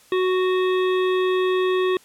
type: harmonic tone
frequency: 370 Hz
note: F#4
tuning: in tune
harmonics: 1 / 3 / 5 / 7 / 9 / 10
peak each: -18 / -28 / -32 / -35 / -37 / -38 dBFS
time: 0.12-1.97 s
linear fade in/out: 2 ms
effects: white hiss -53 dBFS RMS until 2.04 s + low-pass 12000 Hz 12 dB/octave